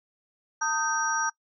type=tone cluster; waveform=sine; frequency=903 / 1246 / 1552 / 5740 Hz; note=A5 / D#6 / G6 / F8; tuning=+45 / +2 / -18 / +47 cents; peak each=-29 / -30 / -29 / -30 dBFS; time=0.61-1.3 s; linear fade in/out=10 ms; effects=noise-tail reverb RT60 0.1 s tail -24 dB re dry